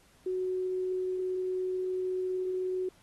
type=tone; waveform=sine; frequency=370 Hz; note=F#4; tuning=in tune; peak=-29 dBFS; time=0.26-2.89 s; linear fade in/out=5 ms; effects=pink hiss -63 dBFS RMS until 3.02 s + AAC 32 kbps